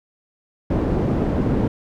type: low-pass noise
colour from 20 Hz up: white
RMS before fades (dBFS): -20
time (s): 0.7-1.68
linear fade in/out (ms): 5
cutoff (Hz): 310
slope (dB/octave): 12
effects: none